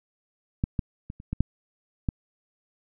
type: clicks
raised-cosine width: 5 ms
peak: -11 / -13 / -23 / -30 / -16 / -8 / -12 dBFS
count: 7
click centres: 0.639 / 0.792 / 1.101 / 1.201 / 1.33 / 1.406 / 2.088 s
effects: none